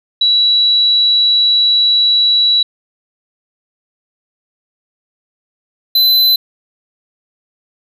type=tone pair in turn; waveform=sine / square; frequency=3920 / 4030 Hz; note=B7 / B7; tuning=-14 / +34 cents; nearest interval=unison; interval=48 cents; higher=second; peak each=-8 dBFS; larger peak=neither; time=0.21-2.63 / 5.95-6.36 s; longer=first; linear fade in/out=5 ms; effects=none